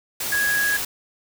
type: tone in noise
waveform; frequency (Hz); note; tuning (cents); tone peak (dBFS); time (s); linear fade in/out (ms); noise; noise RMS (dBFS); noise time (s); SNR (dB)
sine; 1658; G#6; -3; -19; 0.32-0.77; 5; white; -27; 0.2-0.85; +5
effects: none